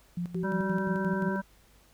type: tone with tremolo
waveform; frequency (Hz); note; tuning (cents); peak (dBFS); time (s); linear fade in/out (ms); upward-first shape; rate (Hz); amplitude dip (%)
sine; 174.61; F3; 0; -29; 0.17-1.29; 5; square; 5.7; 75
type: tone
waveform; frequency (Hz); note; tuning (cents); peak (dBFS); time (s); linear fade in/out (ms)
sine; 378.1; F#4; +38; -34; 0.35-1.36; 0
type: harmonic tone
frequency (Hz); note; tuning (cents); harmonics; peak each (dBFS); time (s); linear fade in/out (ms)
194; G3; -18; 1 / 3 / 5 / 7 / 8; -30 / -38 / -36 / -47 / -37; 0.43-1.42; 20
effects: added 50 Hz sine -62 dBFS peak until 1.93 s + pink hiss -62 dBFS RMS until 1.93 s